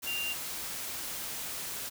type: tone in noise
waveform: sine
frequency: 2785 Hz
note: F7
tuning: 5 cents flat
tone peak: -32 dBFS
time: 0.06-0.34 s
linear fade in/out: 20 ms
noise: white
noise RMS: -38 dBFS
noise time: 0.02-1.9 s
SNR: +3 dB
effects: none